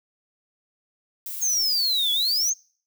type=noise; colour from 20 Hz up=violet; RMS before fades=-33 dBFS; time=1.26-2.5 s; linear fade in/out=2 ms
type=exponential two-way sweep; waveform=sine; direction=down then up; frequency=6590 to 3350 to 6590 Hz; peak=-20 dBFS; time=1.41-2.54 s; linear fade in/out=20 ms; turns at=2.12 s
effects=noise-tail reverb RT60 0.5 s tail -26 dB re dry